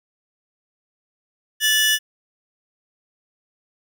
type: tone pair together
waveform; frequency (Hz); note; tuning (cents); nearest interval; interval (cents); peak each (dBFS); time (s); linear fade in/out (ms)
sawtooth; 1744.1 / 2936; A6 / F#7; -16 / -14; major sixth; 902; -15; 1.6-1.99; 50
effects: none